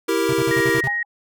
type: chord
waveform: square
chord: E diminished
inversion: none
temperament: equal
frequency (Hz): 329.6 / 392 / 466.2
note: E4 / G4 / Bb4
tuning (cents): 0 / 0 / 0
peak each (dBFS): -23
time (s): 0.08-0.81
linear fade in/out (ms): 10
type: tone bursts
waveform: square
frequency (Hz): 132.7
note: C3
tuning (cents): +25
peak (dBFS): -24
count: 7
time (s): 0.29-0.878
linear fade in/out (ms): 2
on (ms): 42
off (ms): 49
type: tone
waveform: sine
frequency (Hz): 1880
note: A#6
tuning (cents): +14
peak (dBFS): -20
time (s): 0.51-1.03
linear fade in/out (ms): 5
type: tone with exponential decay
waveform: sine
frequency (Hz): 817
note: G#5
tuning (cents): -29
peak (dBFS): -21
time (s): 0.87-1.05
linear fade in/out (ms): 2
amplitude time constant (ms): 38
effects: none